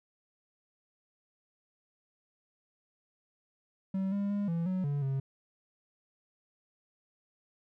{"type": "tone with pitch steps", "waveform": "triangle", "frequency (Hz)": [191.7, 200.9, 203.3, 167.7, 185.7, 143.2, 135.3], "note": ["G3", "G3", "G#3", "E3", "F#3", "D3", "C#3"], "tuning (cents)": [-38, 43, -37, 30, 7, -43, -42], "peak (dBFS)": -27, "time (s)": [3.94, 5.2], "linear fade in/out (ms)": 5, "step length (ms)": 180, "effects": []}